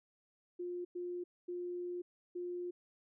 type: tone bursts at uneven times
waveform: sine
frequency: 354.1 Hz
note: F4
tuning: 24 cents sharp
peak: -38 dBFS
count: 4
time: 0.59-0.85 / 0.95-1.24 / 1.48-2.02 / 2.35-2.71 s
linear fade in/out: 10 ms
effects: none